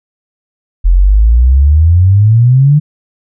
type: exponential sweep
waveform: sine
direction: up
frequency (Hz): 41.68 to 152.5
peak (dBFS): -3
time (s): 0.84-2.8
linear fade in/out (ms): 20
effects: none